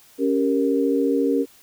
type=chord; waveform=sine; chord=G diminished; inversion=second; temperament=equal; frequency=277.2 / 392 / 466.2 Hz; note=Db4 / G4 / Bb4; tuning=0 / 0 / 0 cents; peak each=-20 / -24 / -22 dBFS; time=0.18-1.46 s; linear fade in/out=50 ms; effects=white hiss -52 dBFS RMS until 1.62 s